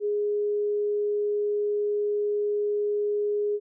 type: tone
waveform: sine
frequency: 414.5 Hz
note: G#4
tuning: 3 cents flat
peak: -23 dBFS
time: 0-3.6 s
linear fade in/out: 50 ms
effects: none